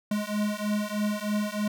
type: beating tone pair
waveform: square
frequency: 207.7 / 210.9 Hz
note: G#3 / G#3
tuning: 0 / +27 cents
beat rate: 3.2 Hz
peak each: -30 dBFS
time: 0.11-1.68 s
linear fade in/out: 5 ms
effects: none